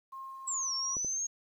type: tone with tremolo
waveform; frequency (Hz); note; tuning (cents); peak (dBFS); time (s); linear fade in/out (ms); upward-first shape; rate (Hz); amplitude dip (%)
sine; 1068; C6; +35; -40; 0.12-0.96; 10; triangle; 2.8; 30
type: exponential two-way sweep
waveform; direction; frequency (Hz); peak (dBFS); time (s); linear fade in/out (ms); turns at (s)
sine; down then up; 7850 to 5430 to 6590; -31; 0.47-1.27; 10; 0.74
type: clicks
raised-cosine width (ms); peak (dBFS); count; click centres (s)
2; -31 / -30; 2; 0.968 / 1.047
effects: 11-bit